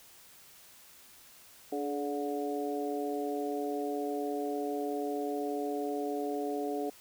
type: harmonic tone with a mistuned harmonic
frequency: 145 Hz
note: D3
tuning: 22 cents flat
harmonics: 2 / 3 / 4 / 5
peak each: -36 / -35 / -41 / -38 dBFS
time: 1.72-6.9 s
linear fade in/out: 5 ms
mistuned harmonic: 3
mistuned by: -34 cents
effects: white hiss -56 dBFS RMS until 7 s